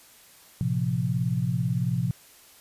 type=tone cluster; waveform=sine; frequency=112.6 / 130.7 / 173.6 Hz; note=A2 / C3 / F3; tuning=+40 / -1 / -10 cents; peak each=-29 / -26 / -28 dBFS; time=0.61-2.11 s; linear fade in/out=0 ms; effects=white hiss -53 dBFS RMS until 2.6 s + resampled to 32000 Hz

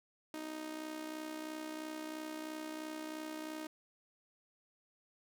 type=tone with amplitude modulation; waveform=sawtooth; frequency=311.1 Hz; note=D#4; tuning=in tune; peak=-35 dBFS; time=0.34-3.67 s; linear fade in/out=2 ms; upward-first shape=sine; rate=63 Hz; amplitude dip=60%; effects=none

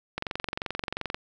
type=click train; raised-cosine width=0.3 ms; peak=-14 dBFS; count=23; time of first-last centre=0.18-1.145 s; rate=22.8 Hz; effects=none

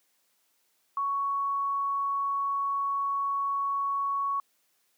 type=tone; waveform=sine; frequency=1114 Hz; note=C#6; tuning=8 cents sharp; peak=-26 dBFS; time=0.97-4.4 s; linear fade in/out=2 ms; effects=white hiss -71 dBFS RMS until 4.97 s + high-pass 200 Hz 12 dB/octave

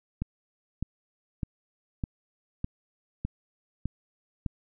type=click train; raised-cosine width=5 ms; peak=-17 dBFS; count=8; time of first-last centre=0.22-4.462 s; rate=1.65 Hz; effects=none

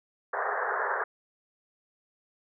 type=band-pass noise; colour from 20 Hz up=white; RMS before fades=-30 dBFS; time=0.33-1.04 s; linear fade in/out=5 ms; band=400 to 1800 Hz; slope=96 dB/octave; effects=none

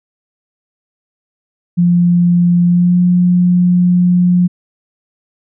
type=tone with pitch glide; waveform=sine; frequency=174.61 to 178.18 Hz; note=F3 to F3; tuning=0 to +35 cents; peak=-7 dBFS; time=1.77-4.48 s; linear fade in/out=20 ms; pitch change=+35 cents; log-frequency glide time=2.66-2.99 s; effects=none

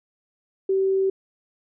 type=tone; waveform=sine; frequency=384.8 Hz; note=G4; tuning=32 cents flat; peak=-18 dBFS; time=0.69-1.1 s; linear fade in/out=5 ms; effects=none

